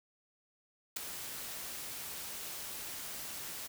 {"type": "noise with ADSR envelope", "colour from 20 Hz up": "white", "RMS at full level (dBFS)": -32, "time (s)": [0.96, 3.68], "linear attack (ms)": 10, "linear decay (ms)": 3, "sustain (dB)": -11, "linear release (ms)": 21, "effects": []}